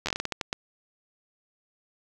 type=slowing click train; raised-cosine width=0.2 ms; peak=-11 dBFS; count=11; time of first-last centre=0.06-0.529 s; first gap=11 ms; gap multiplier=1.3; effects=none